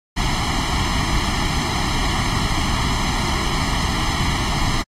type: noise with comb filter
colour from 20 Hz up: pink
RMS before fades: -20 dBFS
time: 0.16-4.83 s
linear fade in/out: 20 ms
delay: 0.97 ms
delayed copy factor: +1
effects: low-pass 6000 Hz 12 dB/octave + AAC 48 kbps